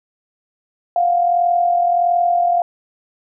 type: tone pair together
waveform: sine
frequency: 698.5 / 740 Hz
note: F5 / F#5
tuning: 0 / 0 cents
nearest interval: minor second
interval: 100 cents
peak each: -13 / -22 dBFS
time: 0.96-2.62 s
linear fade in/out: 2 ms
effects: none